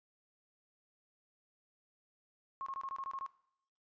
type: tone bursts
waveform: sine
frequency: 1081 Hz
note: C#6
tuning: 44 cents flat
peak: -38 dBFS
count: 9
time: 2.61-3.263 s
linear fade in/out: 0 ms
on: 53 ms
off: 22 ms
effects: noise-tail reverb RT60 0.7 s tail -18 dB re dry + resampled to 16000 Hz